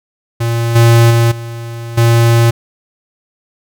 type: tone with level steps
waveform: square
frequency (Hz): 116.5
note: A#2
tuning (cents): -1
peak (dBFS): -13 / -5 / -8 / -23 / -7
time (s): 0.4-2.51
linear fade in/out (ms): 10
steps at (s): 0.75 / 1.1 / 1.31 / 1.97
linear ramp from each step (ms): 10
effects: none